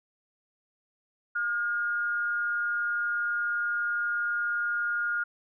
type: tone with frequency modulation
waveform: sine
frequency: 1424 Hz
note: F6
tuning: 33 cents sharp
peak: -26 dBFS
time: 1.35-5.24 s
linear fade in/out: 10 ms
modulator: 185 Hz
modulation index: 0.33
effects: none